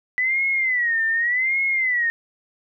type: tone with vibrato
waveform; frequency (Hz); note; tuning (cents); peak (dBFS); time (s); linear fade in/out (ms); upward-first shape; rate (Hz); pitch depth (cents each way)
sine; 1975.5; B6; 0; -18; 0.18-2.1; 0; sine; 0.86; 160
effects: none